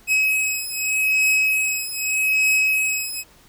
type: beating tone pair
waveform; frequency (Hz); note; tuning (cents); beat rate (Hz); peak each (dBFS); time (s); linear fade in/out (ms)
45% pulse; 2554 / 2554.82; D#7 / D#7; +45 / +45; 0.82; -21; 0.07-3.24; 50
effects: pink hiss -52 dBFS RMS until 3.48 s